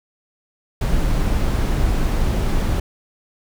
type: noise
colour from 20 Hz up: brown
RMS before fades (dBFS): -18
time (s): 0.81-2.8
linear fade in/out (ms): 5
effects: none